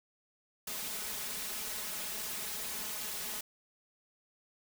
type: noise with comb filter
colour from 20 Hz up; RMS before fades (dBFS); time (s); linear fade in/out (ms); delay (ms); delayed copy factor
white; -39; 0.67-3.41; 5; 4.7; +0.9
effects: none